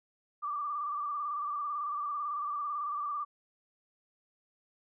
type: tone with vibrato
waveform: sine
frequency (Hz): 1175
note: D6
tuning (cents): +1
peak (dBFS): -32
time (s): 0.42-3.25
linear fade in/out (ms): 20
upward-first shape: square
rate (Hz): 18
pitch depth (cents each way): 40
effects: none